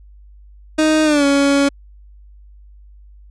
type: tone with pitch glide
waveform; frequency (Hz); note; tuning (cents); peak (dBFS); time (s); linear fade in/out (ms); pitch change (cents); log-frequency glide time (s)
30% pulse; 311.1 to 280.4; D#4 to C#4; 0 to +20; -9; 0.78-1.69; 10; -180; 1.04-1.25
effects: added 50 Hz sine -40 dBFS peak until 3.3 s + resampled to 22050 Hz